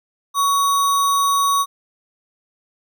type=tone with sample-and-hold; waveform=sine; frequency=1125 Hz; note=C#6; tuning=25 cents sharp; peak=-14 dBFS; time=0.34-1.66 s; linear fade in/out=50 ms; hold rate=4900 Hz; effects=none